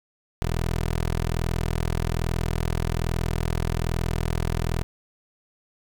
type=tone; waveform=15% pulse; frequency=41.2 Hz; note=E1; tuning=in tune; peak=-17 dBFS; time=0.42-4.83 s; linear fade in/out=0 ms; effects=none